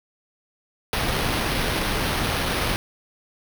pink noise with sample-and-hold, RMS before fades -24 dBFS, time 0.93-2.76 s, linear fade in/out 0 ms, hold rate 7350 Hz, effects none

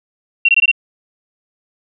sine tone bursts, 2742 Hz, F7, 32 cents flat, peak -7 dBFS, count 5, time 0.45-0.715 s, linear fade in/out 5 ms, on 37 ms, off 20 ms, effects none

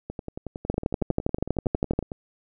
two click trains, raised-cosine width 2 ms, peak -19 / -9 dBFS, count 23 / 17, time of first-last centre 0.1-2.118 / 0.7-1.99 s, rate 10.9 / 12.4 Hz, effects none

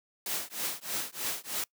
white noise with tremolo, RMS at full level -31 dBFS, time 0.26-1.64 s, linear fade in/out 2 ms, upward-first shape triangle, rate 3.2 Hz, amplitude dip 100%, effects noise-tail reverb RT60 0.1 s tail -24 dB re dry + high-pass 150 Hz 12 dB/octave

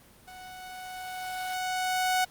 sawtooth tone with level ramp, 740 Hz, F#5, in tune, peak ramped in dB -41 to -19 dBFS, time 0.27-2.25 s, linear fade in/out 10 ms, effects pink hiss -56 dBFS RMS until 2.3 s + Opus 24 kbps

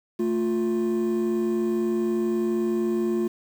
triangle tone pair together, 222 / 352.4 Hz, A3 / F4, +16 / +16 cents, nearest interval minor sixth, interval 800 cents, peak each -23 / -21 dBFS, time 0.19-3.28 s, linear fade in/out 10 ms, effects tanh soft clip ceiling -14 dBFS + 8-bit

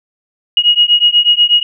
sine beating tone pair, 2884 / 2892.2 Hz, F#7 / F#7, -45 / -40 cents, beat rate 8.2 Hz, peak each -10 dBFS, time 0.57-1.63 s, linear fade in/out 2 ms, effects none

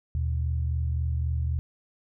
sine tone pair together, 77.78 / 121.57 Hz, D#2 / B2, 0 / -27 cents, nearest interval minor sixth, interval 773 cents, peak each -25 / -31 dBFS, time 0.15-1.59 s, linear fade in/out 0 ms, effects none

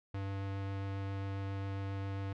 square tone with vibrato, 98 Hz, G2, in tune, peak -37 dBFS, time 0.14-2.33 s, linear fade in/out 5 ms, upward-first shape triangle, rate 7.4 Hz, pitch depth 8 cents each way, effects low-pass 3000 Hz 12 dB/octave

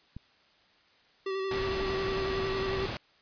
click, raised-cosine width 5 ms, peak -28 dBFS, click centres 0.166 s
square tone with vibrato, 384.8 Hz, G4, 32 cents flat, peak -31 dBFS, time 1.26-2.86 s, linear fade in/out 5 ms, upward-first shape square, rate 11 Hz, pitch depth 19 cents each way
pink noise, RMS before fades -35 dBFS, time 1.51-2.97 s, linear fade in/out 2 ms
effects white hiss -63 dBFS RMS until 3.21 s + resampled to 11025 Hz

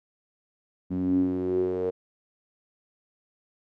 sawtooth tone with band-pass filter sweep, 91.6 Hz, F#2, 17 cents flat, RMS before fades -26 dBFS, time 0.9-1.91 s, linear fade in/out 20 ms, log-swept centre 230 to 460 Hz, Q 10, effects none

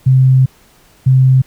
sine tone pair in turn, 130.81 / 130.81 Hz, C3 / C3, 0 / 0 cents, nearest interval unison, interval 0 cents, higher neither, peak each -5 dBFS, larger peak neither, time 0.06-0.46 / 1.06-1.42 s, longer first, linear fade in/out 10 ms, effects pink hiss -48 dBFS RMS until 1.46 s

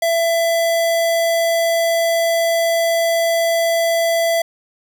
square tone, 668 Hz, E5, 23 cents sharp, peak -15 dBFS, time 0.02-4.42 s, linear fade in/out 5 ms, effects none

